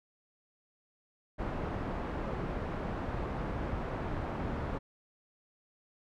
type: low-pass noise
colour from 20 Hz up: pink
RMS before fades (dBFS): -36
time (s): 1.38-4.79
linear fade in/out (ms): 20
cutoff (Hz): 1200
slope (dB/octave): 12
effects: none